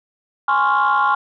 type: chord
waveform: sine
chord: Db major seventh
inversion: second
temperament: equal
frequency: 830.6 / 1046.5 / 1108.7 / 1396.9 Hz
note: Ab5 / C6 / Db6 / F6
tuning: 0 / 0 / 0 / 0 cents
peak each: -18 dBFS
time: 0.48-1.15 s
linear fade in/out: 5 ms
effects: tanh soft clip ceiling -8 dBFS